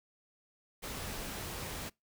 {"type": "noise", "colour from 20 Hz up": "pink", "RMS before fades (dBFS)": -41, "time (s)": [0.82, 1.9], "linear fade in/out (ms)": 20, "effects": ["noise-tail reverb RT60 0.2 s tail -25 dB re dry"]}